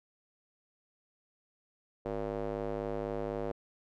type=tone with band-pass filter; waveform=square; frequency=52 Hz; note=G#1; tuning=3 cents sharp; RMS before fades=-36 dBFS; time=2.05-3.52 s; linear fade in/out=5 ms; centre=510 Hz; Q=2.1; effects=none